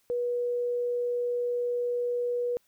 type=tone; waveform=sine; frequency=485.2 Hz; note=B4; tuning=31 cents flat; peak=-26 dBFS; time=0.1-2.57 s; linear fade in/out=0 ms; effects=white hiss -69 dBFS RMS until 2.67 s